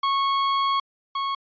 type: tone pair in turn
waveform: 45% pulse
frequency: 1100 / 1100 Hz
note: C#6 / C#6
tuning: -14 / -14 cents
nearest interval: unison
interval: 0 cents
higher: neither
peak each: -20 / -24 dBFS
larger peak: first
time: 0.03-0.8 / 1.15-1.35 s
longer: first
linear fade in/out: 5 ms
effects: resampled to 11025 Hz